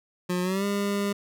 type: tone with pitch glide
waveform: 25% pulse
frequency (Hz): 179.7 to 201.7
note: F3 to G3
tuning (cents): +50 to +50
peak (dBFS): -21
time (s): 0.29-1.13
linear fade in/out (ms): 10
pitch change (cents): +200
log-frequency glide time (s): 0.42-0.65
effects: none